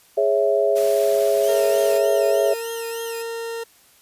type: chord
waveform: sine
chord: C# minor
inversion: second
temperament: equal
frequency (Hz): 415.3 / 554.4 / 659.3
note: G#4 / C#5 / E5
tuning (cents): 0 / 0 / 0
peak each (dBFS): -20 / -20 / -20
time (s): 0.17-2.54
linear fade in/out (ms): 10
type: high-pass noise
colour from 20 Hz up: white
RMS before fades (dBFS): -34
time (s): 0.75-1.99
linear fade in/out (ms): 20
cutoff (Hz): 150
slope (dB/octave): 48
type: tone with vibrato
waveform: 5% pulse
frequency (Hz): 2819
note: F7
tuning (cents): +16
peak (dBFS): -27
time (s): 1.43-3.23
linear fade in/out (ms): 10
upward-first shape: sine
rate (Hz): 3.3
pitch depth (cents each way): 240
type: tone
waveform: 40% pulse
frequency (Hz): 459.9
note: A#4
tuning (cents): -23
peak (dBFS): -26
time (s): 1.48-3.64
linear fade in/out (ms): 10
effects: white hiss -54 dBFS RMS until 4.01 s + resampled to 32000 Hz